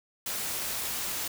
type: noise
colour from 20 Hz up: white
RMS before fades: -33 dBFS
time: 0.26-1.28 s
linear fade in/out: 5 ms
effects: none